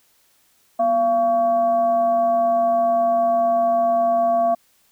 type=tone with frequency modulation; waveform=sine; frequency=684 Hz; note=F5; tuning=36 cents flat; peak=-15 dBFS; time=0.79-4.55 s; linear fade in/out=10 ms; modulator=441 Hz; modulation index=0.4; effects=white hiss -60 dBFS RMS until 4.91 s